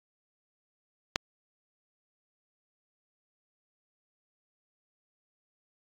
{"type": "click", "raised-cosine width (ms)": 0.2, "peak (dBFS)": -7, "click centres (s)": 1.159, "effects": ["AAC 48 kbps"]}